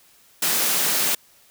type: high-pass noise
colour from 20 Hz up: white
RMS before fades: -21 dBFS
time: 0.42-1.15 s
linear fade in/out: 5 ms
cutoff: 150 Hz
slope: 48 dB/octave
effects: white hiss -55 dBFS RMS until 1.5 s